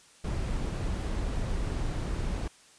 brown noise, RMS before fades -31 dBFS, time 0.24-2.48 s, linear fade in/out 5 ms, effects white hiss -57 dBFS RMS until 2.78 s + resampled to 22050 Hz

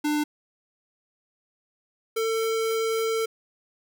square tone pair in turn, 298.4 / 448.2 Hz, D4 / A4, +28 / +32 cents, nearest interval perfect fifth, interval 704 cents, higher second, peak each -23 / -24 dBFS, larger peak first, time 0.04-0.24 / 2.16-3.26 s, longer second, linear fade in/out 10 ms, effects none

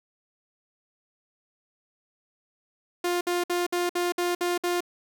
sawtooth tone bursts, 352.2 Hz, F4, 15 cents sharp, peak -20 dBFS, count 8, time 3.04-4.806 s, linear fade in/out 5 ms, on 170 ms, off 58 ms, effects none

